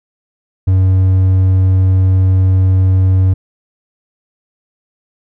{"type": "tone", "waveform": "triangle", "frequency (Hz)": 93.9, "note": "F#2", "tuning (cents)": 26, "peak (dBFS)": -5, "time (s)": [0.67, 3.34], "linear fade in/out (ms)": 10, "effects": []}